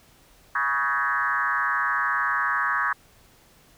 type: tone with frequency modulation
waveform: sine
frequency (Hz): 1396.9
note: F6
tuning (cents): 0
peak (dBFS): -21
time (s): 0.55-2.93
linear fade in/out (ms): 5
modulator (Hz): 140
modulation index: 2.8
effects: pink hiss -56 dBFS RMS until 3.77 s